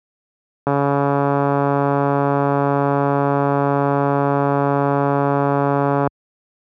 click train, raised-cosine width 1 ms, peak -4 dBFS, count 763, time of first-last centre 0.67-6.074 s, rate 141 Hz, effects high-pass 80 Hz 12 dB/octave

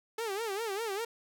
sawtooth tone with vibrato, 423.3 Hz, G#4, 33 cents sharp, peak -29 dBFS, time 0.18-1.05 s, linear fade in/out 5 ms, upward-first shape sine, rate 5 Hz, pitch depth 170 cents each way, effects none

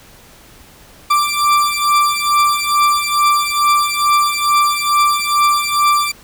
40% pulse beating tone pair, 1174.7 / 1177 Hz, D6 / D6, 0 / +3 cents, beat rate 2.3 Hz, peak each -14 dBFS, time 1.1-6.12 s, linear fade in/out 10 ms, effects pink hiss -43 dBFS RMS until 6.23 s

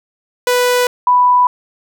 sawtooth / sine tone pair in turn, 493.9 / 989.7 Hz, B4 / B5, 0 / +3 cents, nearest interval octave, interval 1203 cents, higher second, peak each -7 dBFS, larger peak neither, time 0.47-0.87 / 1.07-1.47 s, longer neither, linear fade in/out 2 ms, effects none

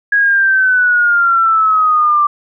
sine exponential sweep, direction down, 1661.2 to 1174.7 Hz, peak -8 dBFS, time 0.12-2.27 s, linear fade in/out 5 ms, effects none

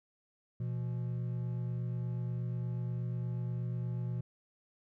triangle tone pair together, 121.66 / 170 Hz, B2 / F3, -26 / -46 cents, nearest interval tritone, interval 580 cents, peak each -32 / -39 dBFS, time 0.6-4.21 s, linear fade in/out 5 ms, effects none

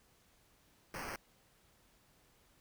blue noise with sample-and-hold, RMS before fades -43 dBFS, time 0.94-1.16 s, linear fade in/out 2 ms, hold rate 3675 Hz, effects pink hiss -69 dBFS RMS until 2.6 s

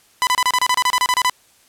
sawtooth tone bursts, 1000 Hz, B5, 21 cents sharp, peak -10 dBFS, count 14, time 0.22-1.297 s, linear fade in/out 0 ms, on 50 ms, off 29 ms, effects white hiss -54 dBFS RMS until 1.68 s + low-pass 12000 Hz 12 dB/octave

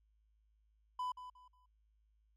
triangle tone with echo, 1000 Hz, B5, 21 cents sharp, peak -34 dBFS, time 0.99-1.12 s, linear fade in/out 5 ms, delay 180 ms, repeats 3, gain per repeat -11 dB, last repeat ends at 1.66 s, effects added 53 Hz sine -70 dBFS peak until 2.36 s + MP3 96 kbps

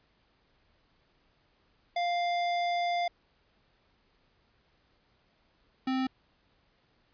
square tone pair in turn, 698.5 / 261.1 Hz, F5 / C4, 0 / -3 cents, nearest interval octave + perfect fourth, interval 1703 cents, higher first, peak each -28 dBFS, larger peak neither, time 1.96-3.08 / 5.87-6.07 s, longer first, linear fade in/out 5 ms, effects pink hiss -69 dBFS RMS until 7.13 s + resampled to 11025 Hz

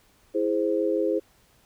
sine chord, E augmented, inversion none, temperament equal with one note detuned, 329.6 / 415.3 / 521.7 Hz, E4 / G#4 / B#4, 0 / 0 / -5 cents, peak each -26 dBFS, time 0.34-1.2 s, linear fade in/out 20 ms, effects pink hiss -61 dBFS RMS until 1.65 s

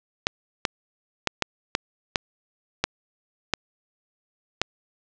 clicks, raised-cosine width 0.2 ms, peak -3 dBFS, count 9, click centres 0.269 / 0.652 / 1.273 / 1.423 / 1.751 / 2.158 / 2.84 / 3.537 / 4.616 s, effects low-pass 7000 Hz 12 dB/octave

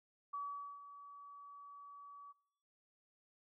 sine tone with ADSR envelope, 1141 Hz, C#6, 50 cents sharp, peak -39 dBFS, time 0.33-2.33 s, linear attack 11 ms, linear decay 450 ms, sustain -13 dB, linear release 22 ms, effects noise-tail reverb RT60 0.7 s tail -23 dB re dry

